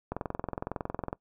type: click train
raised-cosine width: 1 ms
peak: -18 dBFS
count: 23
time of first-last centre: 0.12-1.129 s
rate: 21.8 Hz
effects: noise-tail reverb RT60 0.1 s tail -22 dB re dry